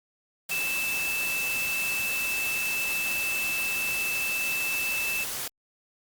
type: tone in noise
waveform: sine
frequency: 2637 Hz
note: E7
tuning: in tune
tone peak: -27 dBFS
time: 0.51-5.24 s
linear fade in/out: 5 ms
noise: white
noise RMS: -33 dBFS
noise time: 0.49-5.48 s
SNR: +3 dB
effects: Opus 48 kbps